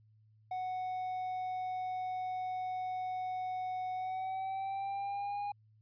triangle tone with pitch glide, 740 to 816.4 Hz, F#5 to G#5, 0 to -30 cents, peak -33 dBFS, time 0.51-5.52 s, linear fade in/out 5 ms, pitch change +170 cents, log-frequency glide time 3.94-5.4 s, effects added 108 Hz sine -62 dBFS peak until 5.81 s + resampled to 11025 Hz

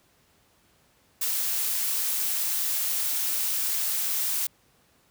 blue noise, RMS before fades -27 dBFS, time 1.21-4.47 s, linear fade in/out 5 ms, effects pink hiss -63 dBFS RMS until 5.1 s + high-pass 60 Hz 12 dB/octave

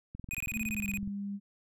click train, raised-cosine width 5 ms, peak -30 dBFS, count 21, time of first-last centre 0.15-1.076 s, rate 21.6 Hz
square tone bursts, 2489 Hz, D#7, in tune, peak -34 dBFS, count 12, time 0.31-0.973 s, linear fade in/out 0 ms, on 36 ms, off 21 ms
sine tone with pitch glide, 220 to 200.6 Hz, A3 to G3, 0 to +40 cents, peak -34 dBFS, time 0.52-1.4 s, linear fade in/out 50 ms, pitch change -160 cents, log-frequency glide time 0.67-0.88 s
effects none

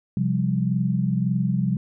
sine chord, C suspended fourth, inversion none, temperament just, 130.81 / 174.42 / 196.22 Hz, C3 / F3 / G3, 0 / -2 / +2 cents, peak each -24 dBFS, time 0.17-1.77 s, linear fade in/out 2 ms, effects none

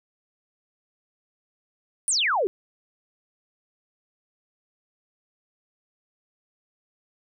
sine exponential sweep, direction down, 9930 to 349.5 Hz, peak -20 dBFS, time 2.08-2.47 s, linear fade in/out 0 ms, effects none

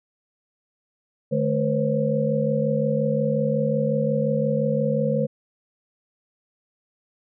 sine tone cluster, 149.5 / 215.7 / 491.4 / 537 Hz, D3 / A3 / B4 / C5, +31 / -34 / -9 / +45 cents, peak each -25 dBFS, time 1.31-5.27 s, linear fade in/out 20 ms, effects none

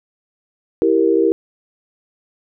sine chord, E diminished, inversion none, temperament equal, 329.6 / 392 / 466.2 Hz, E4 / G4 / Bb4, 0 / 0 / 0 cents, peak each -16 dBFS, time 0.82-1.32 s, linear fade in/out 0 ms, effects none

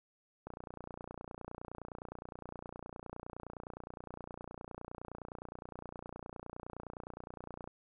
click train, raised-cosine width 1 ms, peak -30 dBFS, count 215, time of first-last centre 0.47-7.675 s, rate 29.7 Hz, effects none

